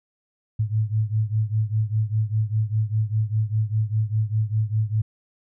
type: beating tone pair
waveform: sine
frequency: 106.7 / 111.7 Hz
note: G#2 / A2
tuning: +47 / +27 cents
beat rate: 5 Hz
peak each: -22 / -24 dBFS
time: 0.59-5.02 s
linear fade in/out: 10 ms
effects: none